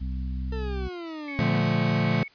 harmonic tone, 64.4 Hz, C2, 27 cents flat, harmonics 1 / 2 / 3 / 4, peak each -28 / -40 / -38 / -42 dBFS, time 0-0.89 s, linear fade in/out 20 ms
40% pulse exponential sweep, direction down, 454.2 to 239.6 Hz, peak -33 dBFS, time 0.52-1.61 s, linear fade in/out 5 ms
sine tone with tremolo, 2217 Hz, C#7, in tune, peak -34 dBFS, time 1.28-2.28 s, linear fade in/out 2 ms, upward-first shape sine, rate 1.6 Hz, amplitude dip 25%
square chord, Bb major seventh, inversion none, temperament equal, 116.54 / 146.83 / 174.61 / 220 Hz, Bb2 / D3 / F3 / A3, 0 / 0 / 0 / 0 cents, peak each -28 dBFS, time 1.39-2.23 s, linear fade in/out 0 ms
effects white hiss -57 dBFS RMS until 2.34 s + resampled to 11025 Hz

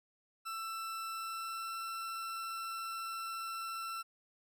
40% pulse tone with pitch glide, 1332 to 1342.8 Hz, E6 to E6, +18 to +32 cents, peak -38 dBFS, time 0.45-4.03 s, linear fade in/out 20 ms, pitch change +14 cents, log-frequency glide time 1.12-1.77 s, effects none

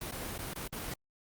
pink noise with dropouts, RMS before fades -39 dBFS, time 0.01-0.94 s, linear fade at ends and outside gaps 5 ms, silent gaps 0.113-0.12 / 0.381-0.388 / 0.537-0.557 / 0.678-0.725 s, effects Opus 32 kbps

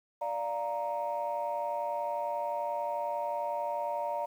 sine chord, Bb major, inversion first, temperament equal, 587.3 / 698.5 / 932.3 Hz, D5 / F5 / Bb5, 0 / 0 / 0 cents, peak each -34 / -36 / -33 dBFS, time 0.21-4.26 s, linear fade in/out 10 ms, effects tanh soft clip ceiling -24 dBFS + 10-bit

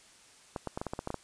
clicks, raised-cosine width 1 ms, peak -20 dBFS, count 10, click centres 0.562 / 0.673 / 0.775 / 0.815 / 0.867 / 0.935 / 0.991 / 1.074 / 1.104 / 1.143 s, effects white hiss -58 dBFS RMS until 1.23 s + resampled to 22050 Hz

